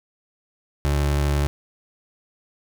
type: tone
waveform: 30% pulse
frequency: 72 Hz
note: D2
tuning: 34 cents flat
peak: -16 dBFS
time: 0.85-1.47 s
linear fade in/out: 0 ms
effects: none